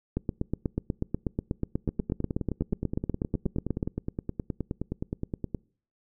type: two click trains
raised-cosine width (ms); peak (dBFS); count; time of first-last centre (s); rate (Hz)
3; -17 / -14; 36 / 31; 1.89-5.547 / 0.17-3.829; 9.57 / 8.2
effects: noise-tail reverb RT60 0.5 s tail -26 dB re dry